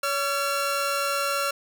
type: tone pair together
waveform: sawtooth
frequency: 564 / 1365.7 Hz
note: C#5 / F6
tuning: +30 / -39 cents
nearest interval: octave + minor third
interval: 1531 cents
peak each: -24 / -22 dBFS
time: 0.03-1.51 s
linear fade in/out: 5 ms
effects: none